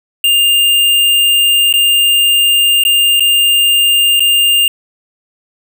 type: tone with dropouts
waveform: square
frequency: 2805 Hz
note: F7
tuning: 7 cents sharp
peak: -8 dBFS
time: 0.24-4.68 s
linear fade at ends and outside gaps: 2 ms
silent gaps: 1.727-1.738 / 2.837-2.85 / 3.197-3.205 / 4.196-4.204 s
effects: none